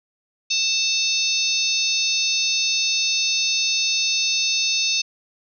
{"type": "harmonic tone with a mistuned harmonic", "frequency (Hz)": 880, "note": "A5", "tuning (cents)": 0, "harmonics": [3, 4, 5, 6, 7], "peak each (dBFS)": [-25, -25, -25, -25, -25], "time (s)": [0.5, 5.02], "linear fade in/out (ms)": 10, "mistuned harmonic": 4, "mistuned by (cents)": 72, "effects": []}